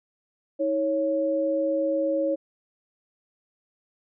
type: tone pair together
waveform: sine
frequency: 318.6 / 553 Hz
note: D#4 / C#5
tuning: +41 / -4 cents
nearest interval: minor seventh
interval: 955 cents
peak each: -27 / -23 dBFS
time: 0.59-2.36 s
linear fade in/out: 20 ms
effects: none